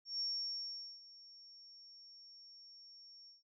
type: tone with ADSR envelope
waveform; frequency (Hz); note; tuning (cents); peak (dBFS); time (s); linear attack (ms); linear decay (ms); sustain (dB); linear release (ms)
sine; 5500; F8; -27; -35; 0.05-3.43; 150; 800; -20; 150
effects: none